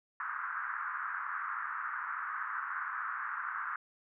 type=band-pass noise; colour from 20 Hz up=white; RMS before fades=-38 dBFS; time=0.2-3.76 s; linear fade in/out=2 ms; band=1100 to 1600 Hz; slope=48 dB/octave; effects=none